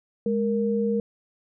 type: tone pair together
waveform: sine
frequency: 207.7 / 466.2 Hz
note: G#3 / A#4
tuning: 0 / 0 cents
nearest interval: octave + major second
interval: 1400 cents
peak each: -24 dBFS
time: 0.26-1 s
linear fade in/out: 2 ms
effects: none